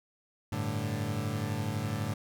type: chord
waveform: 30% pulse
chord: G suspended second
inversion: none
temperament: equal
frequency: 98 / 110 / 146.83 Hz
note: G2 / A2 / D3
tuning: 0 / 0 / 0 cents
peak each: -34 / -31 / -34 dBFS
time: 0.52-2.14 s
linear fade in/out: 5 ms
effects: none